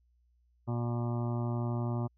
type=harmonic tone; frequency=119.2 Hz; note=A#2; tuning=39 cents sharp; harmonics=1 / 2 / 3 / 5 / 6 / 7 / 8 / 9 / 10; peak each=-31 / -37 / -41 / -45 / -47 / -48 / -49 / -50 / -51 dBFS; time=0.67-2.08 s; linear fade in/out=20 ms; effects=added 60 Hz sine -66 dBFS peak until 2.17 s